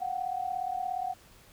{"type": "tone pair together", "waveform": "sine", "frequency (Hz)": [722.9, 760], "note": ["F#5", "F#5"], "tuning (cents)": [-40, 46], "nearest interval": "minor second", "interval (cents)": 86, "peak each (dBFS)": [-33, -33], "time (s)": [0, 1.14], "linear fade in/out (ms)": 20, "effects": ["pink hiss -57 dBFS RMS until 1.52 s"]}